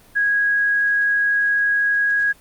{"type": "tone", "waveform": "sine", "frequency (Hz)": 1652, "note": "G#6", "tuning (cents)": -10, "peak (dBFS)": -15, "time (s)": [0.15, 2.33], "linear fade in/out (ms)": 20, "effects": ["pink hiss -50 dBFS RMS until 2.4 s", "Opus 32 kbps"]}